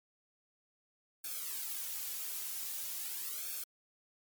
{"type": "noise with flanger", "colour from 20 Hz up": "blue", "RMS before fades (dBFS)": -40, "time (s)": [1.24, 3.64], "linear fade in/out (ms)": 5, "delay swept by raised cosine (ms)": [1, 3.6], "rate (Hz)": 0.44, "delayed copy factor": -0.95, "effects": ["MP3 96 kbps"]}